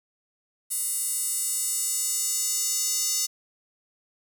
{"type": "tone with high-pass filter sweep", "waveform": "square", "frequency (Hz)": 409.7, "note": "G#4", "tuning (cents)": -24, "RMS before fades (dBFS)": -27, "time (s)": [0.7, 3.27], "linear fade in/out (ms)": 20, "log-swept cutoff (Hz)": [9400, 6200], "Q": 2.7, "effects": ["9-bit"]}